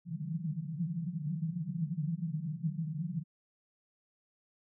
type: band-pass noise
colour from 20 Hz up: pink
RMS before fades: -36 dBFS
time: 0.05-3.24 s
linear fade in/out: 50 ms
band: 150 to 180 Hz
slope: 96 dB/octave
effects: none